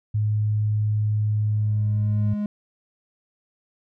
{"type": "tone", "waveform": "sine", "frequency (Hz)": 106.2, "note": "G#2", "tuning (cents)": 39, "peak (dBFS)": -19, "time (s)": [0.14, 2.34], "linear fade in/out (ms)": 10}
{"type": "tone with exponential growth", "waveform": "triangle", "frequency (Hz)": 207.7, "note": "G#3", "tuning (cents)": 0, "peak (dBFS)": -20, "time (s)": [0.89, 2.46], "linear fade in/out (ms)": 2, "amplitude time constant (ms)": 340}
{"effects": []}